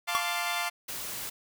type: chord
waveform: 15% pulse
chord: D minor seventh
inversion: first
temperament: equal with one note detuned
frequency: 698.5 / 880 / 1042.9 / 1174.7 Hz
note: F5 / A5 / C6 / D6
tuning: 0 / 0 / -6 / 0 cents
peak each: -26 / -29 / -30 / -29 dBFS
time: 0.07-0.7 s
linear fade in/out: 20 ms
type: tone with exponential decay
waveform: square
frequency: 1133 Hz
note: C#6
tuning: 37 cents sharp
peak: -21 dBFS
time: 0.15-0.26 s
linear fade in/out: 0 ms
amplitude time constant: 22 ms
type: noise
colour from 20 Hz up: white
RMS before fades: -37 dBFS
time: 0.88-1.3 s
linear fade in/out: 10 ms
effects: none